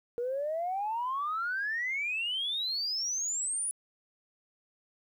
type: exponential sweep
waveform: sine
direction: up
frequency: 469 to 9956 Hz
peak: -29 dBFS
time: 0.18-3.71 s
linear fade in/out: 0 ms
effects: tanh soft clip ceiling -25 dBFS + 11-bit